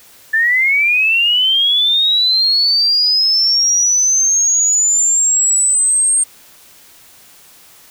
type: linear sweep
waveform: sine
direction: up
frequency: 1750 to 8650 Hz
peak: -10 dBFS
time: 0.33-6.24 s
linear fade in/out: 10 ms
effects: white hiss -44 dBFS RMS until 7.9 s